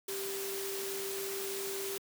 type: tone in noise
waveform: sine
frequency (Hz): 392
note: G4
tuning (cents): 0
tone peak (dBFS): -38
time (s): 0.08-1.98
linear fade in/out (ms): 5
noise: white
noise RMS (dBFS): -40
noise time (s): 0.08-1.98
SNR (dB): -1
effects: high-pass 150 Hz 12 dB/octave